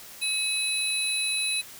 sine tone cluster, 2560 / 3964 / 10150 Hz, D#7 / B7 / D#9, +49 / +6 / +33 cents, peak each -29 dBFS, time 0.21-1.62 s, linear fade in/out 20 ms, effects white hiss -45 dBFS RMS until 1.79 s

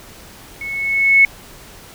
sine tone with level ramp, 2200 Hz, C#7, 14 cents flat, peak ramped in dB -25 to -5 dBFS, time 0.61-1.25 s, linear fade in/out 2 ms, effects pink hiss -40 dBFS RMS until 1.94 s

